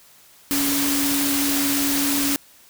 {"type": "tone in noise", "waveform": "sine", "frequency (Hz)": 281.5, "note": "C#4", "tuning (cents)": 27, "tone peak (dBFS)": -22, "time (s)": [0.51, 2.36], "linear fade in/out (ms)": 0, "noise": "white", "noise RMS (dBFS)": -23, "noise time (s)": [0.51, 2.36], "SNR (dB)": -2, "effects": ["white hiss -51 dBFS RMS until 2.69 s"]}